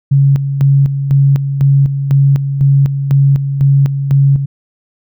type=tone with tremolo; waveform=sine; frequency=138.59 Hz; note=C#3; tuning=in tune; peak=-5 dBFS; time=0.11-4.46 s; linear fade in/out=10 ms; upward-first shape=square; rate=2 Hz; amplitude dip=60%; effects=none